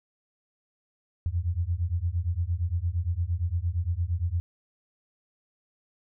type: beating tone pair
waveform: sine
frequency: 82.41 / 91.11 Hz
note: E2 / F#2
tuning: 0 / -26 cents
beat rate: 8.7 Hz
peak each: -28 dBFS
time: 1.26-4.4 s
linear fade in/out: 0 ms
effects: none